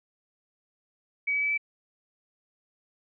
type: tone with pitch steps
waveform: sine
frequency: 2272 / 2285 / 2298 / 2312 Hz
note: C#7 / D7 / D7 / D7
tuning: +42 / -48 / -38 / -28 cents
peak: -24 dBFS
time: 1.27-1.578 s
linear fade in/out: 10 ms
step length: 77 ms
effects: none